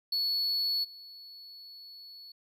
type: tone with level steps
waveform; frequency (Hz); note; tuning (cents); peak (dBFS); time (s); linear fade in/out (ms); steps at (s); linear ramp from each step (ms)
triangle; 4406; C#8; -11; -26 / -45; 0.12-2.32; 5; 0.83; 20
effects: none